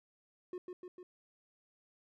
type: tone with echo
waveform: triangle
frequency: 361.5 Hz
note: F#4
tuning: 40 cents flat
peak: -37 dBFS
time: 0.53-0.58 s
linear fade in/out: 2 ms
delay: 150 ms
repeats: 3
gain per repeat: -3 dB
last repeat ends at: 1.03 s
effects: none